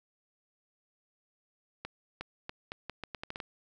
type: accelerating click train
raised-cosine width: 0.3 ms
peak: -22 dBFS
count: 11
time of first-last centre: 1.85-3.402 s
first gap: 360 ms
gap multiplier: 0.79
effects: none